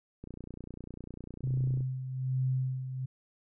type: click train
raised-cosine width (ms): 3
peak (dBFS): -30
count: 48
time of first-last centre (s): 0.24-1.807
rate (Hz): 30
type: tone with tremolo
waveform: sine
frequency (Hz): 130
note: C3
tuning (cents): -11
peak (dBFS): -26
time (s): 1.43-3.06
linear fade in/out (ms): 10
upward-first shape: sine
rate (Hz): 1.2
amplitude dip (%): 65
effects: none